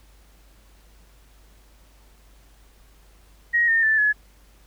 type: tone with pitch steps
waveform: sine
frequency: 1887 / 1822.7 / 1760.6 / 1700.7 Hz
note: A#6 / A#6 / A6 / G#6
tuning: +21 / -39 / +1 / +41 cents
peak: -16 dBFS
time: 3.53-4.13 s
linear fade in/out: 20 ms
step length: 150 ms
effects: added 50 Hz sine -51 dBFS peak until 4.66 s + pink hiss -58 dBFS RMS until 4.66 s